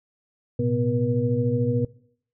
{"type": "tone cluster", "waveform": "sine", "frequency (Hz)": [113.6, 127.2, 246.5, 479.5], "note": ["A#2", "C3", "B3", "A#4"], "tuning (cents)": [-44, -48, -3, 49], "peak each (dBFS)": -26, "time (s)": [0.59, 1.85], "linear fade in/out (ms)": 5, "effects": ["noise-tail reverb RT60 0.6 s tail -21 dB re dry"]}